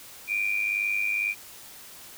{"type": "tone pair together", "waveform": "sine", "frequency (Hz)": [2349, 2451], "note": ["D7", "D#7"], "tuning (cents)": [0, -27], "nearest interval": "minor second", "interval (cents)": 73, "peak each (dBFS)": -27, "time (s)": [0.27, 1.35], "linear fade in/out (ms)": 50, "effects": ["white hiss -46 dBFS RMS until 2.17 s"]}